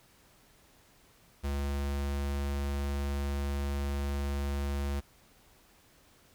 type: tone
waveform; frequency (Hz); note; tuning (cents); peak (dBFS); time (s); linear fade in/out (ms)
square; 70.4; C#2; +27; -31; 1.43-5.01; 20
effects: pink hiss -62 dBFS RMS until 6.34 s